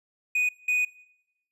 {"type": "tone bursts at uneven times", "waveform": "triangle", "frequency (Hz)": 2483, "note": "D#7", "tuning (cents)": -4, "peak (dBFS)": -20, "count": 2, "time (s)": [[0.35, 0.49], [0.68, 0.85]], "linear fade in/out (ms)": 5, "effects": ["noise-tail reverb RT60 0.9 s tail -22 dB re dry", "resampled to 32000 Hz"]}